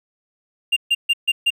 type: tone bursts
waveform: triangle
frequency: 2794 Hz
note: F7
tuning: in tune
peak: -12 dBFS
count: 5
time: 0.72-1.505 s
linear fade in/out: 10 ms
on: 45 ms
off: 140 ms
effects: none